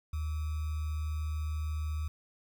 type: tone with sample-and-hold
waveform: sine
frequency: 77 Hz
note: D#2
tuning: 17 cents flat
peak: -31 dBFS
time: 0.13-2.08 s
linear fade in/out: 5 ms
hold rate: 1225 Hz
effects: none